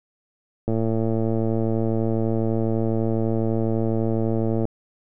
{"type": "click train", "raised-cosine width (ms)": 2, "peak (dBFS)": -11, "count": 446, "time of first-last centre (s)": [0.68, 4.653], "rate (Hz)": 112, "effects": []}